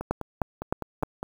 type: two click trains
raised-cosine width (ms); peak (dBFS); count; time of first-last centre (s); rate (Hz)
1; -10 / -18; 4 / 7; 0.11-1.033 / 0.01-1.23; 3.25 / 4.92
effects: 7-bit